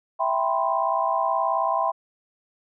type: chord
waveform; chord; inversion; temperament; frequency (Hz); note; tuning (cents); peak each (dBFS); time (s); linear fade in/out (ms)
sine; C major seventh; first; equal; 659.3 / 784 / 987.8 / 1046.5; E5 / G5 / B5 / C6; 0 / 0 / 0 / 0; -26; 0.19-1.92; 20
effects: none